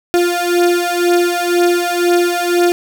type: beating tone pair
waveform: 35% pulse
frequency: 349.2 / 351.2 Hz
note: F4 / F4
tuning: 0 / +10 cents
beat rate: 2 Hz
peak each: -13 dBFS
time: 0.14-2.72 s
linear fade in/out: 0 ms
effects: none